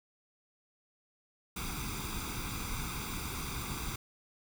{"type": "noise with comb filter", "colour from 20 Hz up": "pink", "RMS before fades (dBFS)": -38, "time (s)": [1.56, 3.96], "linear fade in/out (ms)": 5, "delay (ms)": 0.83, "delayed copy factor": 0.8, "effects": []}